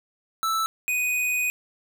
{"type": "tone pair in turn", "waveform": "square", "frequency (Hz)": [1318.5, 2489], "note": ["E6", "D#7"], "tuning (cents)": [0, 0], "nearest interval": "major seventh", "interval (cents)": 1100, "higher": "second", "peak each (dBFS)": -23, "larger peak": "neither", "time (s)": [[0.43, 0.66], [0.88, 1.5]], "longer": "second", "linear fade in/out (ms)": 0, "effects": []}